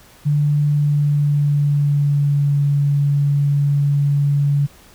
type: tone with pitch glide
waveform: sine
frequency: 146.83 to 142.81 Hz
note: D3 to D3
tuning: 0 to -48 cents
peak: -13 dBFS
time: 0.25-4.67 s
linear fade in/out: 20 ms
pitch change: -48 cents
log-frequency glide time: 0.65-2.54 s
effects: pink hiss -47 dBFS RMS until 4.94 s